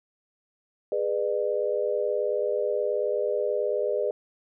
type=chord; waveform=sine; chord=G# diminished; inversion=none; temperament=equal with one note detuned; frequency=415.3 / 493.9 / 602.4 Hz; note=G#4 / B4 / D5; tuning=0 / 0 / +44 cents; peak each=-28 dBFS; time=0.92-4.11 s; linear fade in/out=2 ms; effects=none